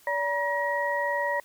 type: tone cluster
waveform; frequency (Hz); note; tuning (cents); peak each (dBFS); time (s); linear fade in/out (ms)
sine; 574 / 956 / 1899; D5 / A#5 / A#6; -40 / +43 / +32; -29; 0.07-1.4; 2
effects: white hiss -57 dBFS RMS until 1.44 s